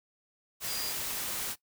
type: tone in noise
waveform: sine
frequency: 4845 Hz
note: D#8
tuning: 47 cents flat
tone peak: -36 dBFS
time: 0.66-0.94 s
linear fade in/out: 50 ms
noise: white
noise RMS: -35 dBFS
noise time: 0.6-1.56 s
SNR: -4 dB
effects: noise-tail reverb RT60 0.1 s tail -18 dB re dry